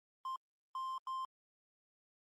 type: tone bursts at uneven times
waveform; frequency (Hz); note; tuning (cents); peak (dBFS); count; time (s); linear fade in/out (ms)
triangle; 1049; C6; +4; -36; 3; 0.25-0.36 / 0.75-0.98 / 1.07-1.25; 2
effects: Opus 32 kbps